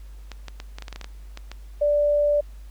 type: clicks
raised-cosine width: 0.2 ms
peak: -19 dBFS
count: 12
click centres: 0.317 / 0.483 / 0.601 / 0.785 / 0.823 / 0.882 / 0.927 / 0.96 / 1.013 / 1.044 / 1.374 / 1.516 s
type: tone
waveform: sine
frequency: 586 Hz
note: D5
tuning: 4 cents flat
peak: -17 dBFS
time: 1.81-2.41 s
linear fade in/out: 10 ms
effects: added 50 Hz sine -38 dBFS peak until 2.7 s + pink hiss -58 dBFS RMS until 2.7 s